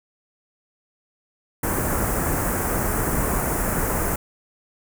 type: band-stop noise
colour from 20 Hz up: pink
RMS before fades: -23 dBFS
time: 1.63-4.16 s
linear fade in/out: 5 ms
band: 1800 to 7700 Hz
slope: 24 dB/octave
effects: none